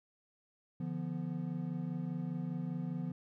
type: chord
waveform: triangle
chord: B diminished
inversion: first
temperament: equal with one note detuned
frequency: 146.83 / 171.81 / 246.9 Hz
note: D3 / F3 / B3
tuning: 0 / -28 / 0 cents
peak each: -39 / -36 / -40 dBFS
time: 0.8-3.12 s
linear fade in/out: 5 ms
effects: none